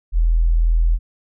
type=tone; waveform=sine; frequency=41.3 Hz; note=E1; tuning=4 cents sharp; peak=-12 dBFS; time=0.12-0.99 s; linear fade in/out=50 ms; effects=none